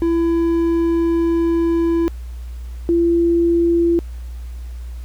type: tone pair in turn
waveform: triangle / sine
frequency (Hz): 334.6 / 339.5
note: E4 / F4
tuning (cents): +26 / -49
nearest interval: unison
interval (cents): 25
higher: second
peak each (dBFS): -12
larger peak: neither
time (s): 0.02-2.08 / 2.89-3.99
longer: first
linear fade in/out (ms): 0
effects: added 60 Hz sine -27 dBFS peak until 5.04 s + pink hiss -50 dBFS RMS until 5.04 s